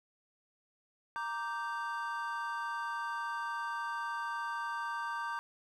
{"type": "chord", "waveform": "triangle", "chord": "G minor", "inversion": "first", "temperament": "equal with one note detuned", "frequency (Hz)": [932.3, 1174.7, 1561.7], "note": ["Bb5", "D6", "G6"], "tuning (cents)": [0, 0, -7], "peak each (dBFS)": [-37, -38, -38], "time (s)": [1.16, 5.39], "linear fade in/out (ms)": 0, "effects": []}